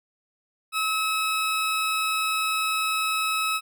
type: tone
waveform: 20% pulse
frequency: 1290 Hz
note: E6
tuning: 38 cents flat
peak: -18 dBFS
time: 0.72-3.61 s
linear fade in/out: 50 ms
effects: none